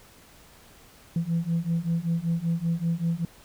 sine beating tone pair, 164.81 / 170.01 Hz, E3 / F3, 0 / -46 cents, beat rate 5.2 Hz, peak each -26 / -25 dBFS, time 1.16-3.25 s, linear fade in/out 2 ms, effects tanh soft clip ceiling -19 dBFS + pink hiss -53 dBFS RMS until 3.44 s

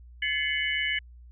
sine tone cluster, 1722 / 2059 / 2206 / 2972 Hz, A6 / C7 / C#7 / F#7, -38 / -28 / -9 / +7 cents, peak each -31 dBFS, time 0.22-0.99 s, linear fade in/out 5 ms, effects added 60 Hz sine -46 dBFS peak until 1.31 s

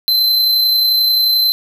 square tone with amplitude modulation, 4078 Hz, C8, 45 cents flat, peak -10 dBFS, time 0.08-1.52 s, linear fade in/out 0 ms, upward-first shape sine, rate 31.3 Hz, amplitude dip 25%, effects none

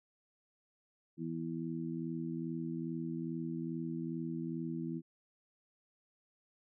harmonic tone, 82.4 Hz, E2, in tune, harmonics 2 / 3 / 4, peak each -40 / -41 / -41 dBFS, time 1.17-5.02 s, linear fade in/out 50 ms, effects none

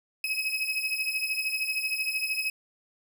35% pulse beating tone pair, 2547 / 2560 Hz, D#7 / D#7, +40 / +49 cents, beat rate 13 Hz, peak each -29 dBFS, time 0.24-2.5 s, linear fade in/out 2 ms, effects none

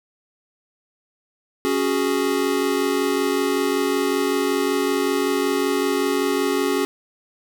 square chord, C# suspended fourth, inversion none, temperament equal, 277.2 / 370 / 415.3 Hz, C#4 / F#4 / G#4, 0 / 0 / 0 cents, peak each -24 dBFS, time 1.65-6.85 s, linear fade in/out 0 ms, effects none

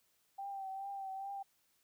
sine tone with vibrato, 781 Hz, G5, 7 cents flat, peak -40 dBFS, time 0.38-1.43 s, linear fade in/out 10 ms, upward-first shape triangle, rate 2.4 Hz, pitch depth 42 cents each way, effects white hiss -75 dBFS RMS until 1.83 s

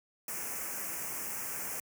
white band-stop noise, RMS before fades -38 dBFS, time 0.28-1.8 s, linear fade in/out 2 ms, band 2600 to 5600 Hz, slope 48 dB/octave, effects high-pass 100 Hz 12 dB/octave

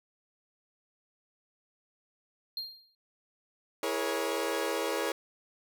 triangle tone with exponential decay, 4208 Hz, C8, 9 cents sharp, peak -30 dBFS, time 2.57-2.95 s, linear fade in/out 2 ms, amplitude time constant 81 ms
sawtooth chord, A# half-diminished seventh, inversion second, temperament equal with one note detuned, 329.6 / 415.3 / 476.5 / 554.4 Hz, E4 / G#4 / A#4 / C#5, 0 / 0 / +38 / 0 cents, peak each -33 / -31 / -31 / -31 dBFS, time 3.83-5.12 s, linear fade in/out 2 ms
effects none

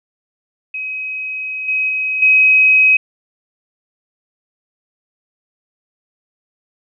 sine tone with level steps, 2536 Hz, D#7, 32 cents sharp, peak -21 / -14 / -16 / -7 dBFS, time 0.74-2.97 s, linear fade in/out 5 ms, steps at 1.68 / 1.89 / 2.22 s, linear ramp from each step 5 ms, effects none

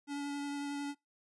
square tone with vibrato, 285.2 Hz, C#4, 49 cents sharp, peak -37 dBFS, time 0.07-0.95 s, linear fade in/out 50 ms, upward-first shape triangle, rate 11 Hz, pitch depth 12 cents each way, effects noise-tail reverb RT60 0.2 s tail -25 dB re dry + resampled to 24000 Hz

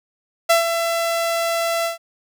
sawtooth tone with ADSR envelope, 671 Hz, E5, 31 cents sharp, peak -7 dBFS, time 0.49-1.98 s, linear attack 13 ms, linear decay 130 ms, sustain -8 dB, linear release 130 ms, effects none

